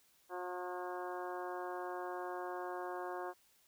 harmonic tone with a mistuned harmonic, 180 Hz, F#3, 47 cents flat, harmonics 2 / 3 / 4 / 5 / 6 / 7 / 8 / 9, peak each -44 / -48 / -45 / -49 / -48 / -55 / -54 / -53 dBFS, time 0.29-3.34 s, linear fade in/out 50 ms, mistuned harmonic 7, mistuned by -24 cents, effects white hiss -70 dBFS RMS until 3.67 s

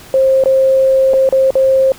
sine tone with dropouts, 531 Hz, C5, 25 cents sharp, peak -7 dBFS, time 0.14-1.92 s, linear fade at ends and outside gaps 1 ms, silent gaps 0.438-0.458 / 1.135-1.139 / 1.29-1.325 / 1.506-1.554 s, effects pink hiss -37 dBFS RMS until 1.98 s

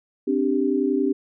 sine chord, C suspended second, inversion none, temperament equal with one note detuned, 262.7 / 293.7 / 392 Hz, C4 / D4 / G4, +7 / 0 / 0 cents, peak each -23 dBFS, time 0.27-1.13 s, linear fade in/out 10 ms, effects none

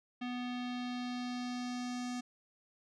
square tone with low-pass filter sweep, 246.9 Hz, B3, in tune, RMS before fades -39 dBFS, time 0.21-2.21 s, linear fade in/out 10 ms, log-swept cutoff 3100 to 6700 Hz, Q 2, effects none

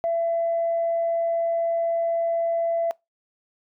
sine tone, 671 Hz, E5, 31 cents sharp, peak -20 dBFS, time 0.04-2.91 s, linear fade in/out 0 ms, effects noise-tail reverb RT60 0.2 s tail -24 dB re dry + tanh soft clip ceiling -16 dBFS

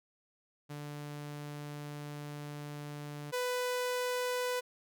sawtooth tone pair in turn, 146.83 / 497.2 Hz, D3 / B4, 0 / +12 cents, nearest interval octave + major sixth, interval 2112 cents, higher second, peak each -37 / -28 dBFS, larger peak second, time 0.69-3.32 / 3.32-4.61 s, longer first, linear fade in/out 20 ms, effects none

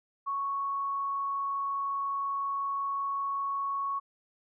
sine tone with frequency modulation, 1108.7 Hz, C#6, in tune, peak -29 dBFS, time 0.26-4 s, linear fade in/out 20 ms, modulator 39.7 Hz, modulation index 0.22, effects none

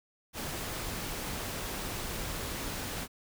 pink noise, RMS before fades -37 dBFS, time 0.33-3.08 s, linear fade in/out 50 ms, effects none

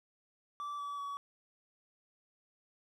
triangle tone with pitch steps, 1162 / 1147.3 / 1132.8 Hz, D6 / D6 / C#6, -19 / -41 / +37 cents, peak -36 dBFS, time 0.6-1.17 s, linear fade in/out 0 ms, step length 190 ms, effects none

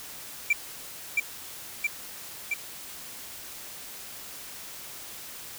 triangle tone with echo, 2349 Hz, D7, in tune, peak -17 dBFS, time 0.5-0.53 s, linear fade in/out 5 ms, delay 670 ms, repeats 3, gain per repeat -2 dB, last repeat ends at 2.54 s, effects white hiss -42 dBFS RMS until 5.58 s

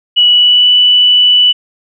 sine tone with pitch glide, 2938 to 2969 Hz, F#7 to F#7, -13 to +5 cents, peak -4 dBFS, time 0.16-1.53 s, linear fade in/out 20 ms, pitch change +18 cents, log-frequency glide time 0.28-0.71 s, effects none

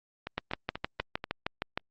two click trains, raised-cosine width 0.3 ms, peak -18 / -13 dBFS, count 5 / 10, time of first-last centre 0.27-1.241 / 0.38-1.775 s, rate 4.12 / 6.45 Hz, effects low-pass 4000 Hz 12 dB/octave + Opus 48 kbps

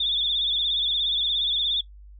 sine tone with vibrato, 3520 Hz, A7, in tune, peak -21 dBFS, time 0-1.81 s, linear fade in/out 5 ms, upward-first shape triangle, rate 17 Hz, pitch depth 94 cents each way, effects noise-tail reverb RT60 0.1 s tail -18 dB re dry + added 50 Hz sine -43 dBFS peak until 2.19 s

